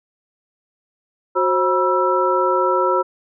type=tone cluster; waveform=sine; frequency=368.1 / 533 / 967 / 1328 Hz; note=F#4 / C5 / B5 / E6; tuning=-9 / +32 / -37 / +12 cents; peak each=-20 dBFS; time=1.35-3.03 s; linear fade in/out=20 ms; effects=none